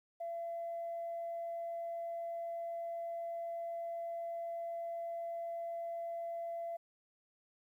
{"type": "tone", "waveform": "sine", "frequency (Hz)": 677, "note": "E5", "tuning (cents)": 46, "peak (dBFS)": -37, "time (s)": [0.2, 6.77], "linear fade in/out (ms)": 10, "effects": ["tanh soft clip ceiling -34 dBFS", "12-bit"]}